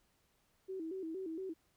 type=tone with vibrato; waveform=sine; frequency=350.1 Hz; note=F4; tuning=4 cents sharp; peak=-39 dBFS; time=0.68-1.54 s; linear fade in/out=20 ms; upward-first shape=square; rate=4.3 Hz; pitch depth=140 cents each way; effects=pink hiss -75 dBFS RMS until 1.76 s